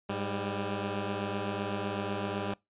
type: tone pair together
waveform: 10% pulse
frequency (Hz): 102.7 / 197.49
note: G#2 / G3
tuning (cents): -19 / +13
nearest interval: major seventh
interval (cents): 1132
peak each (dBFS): -27 / -26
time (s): 0.09-2.54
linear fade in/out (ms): 5
effects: noise-tail reverb RT60 0.2 s tail -24 dB re dry + resampled to 8000 Hz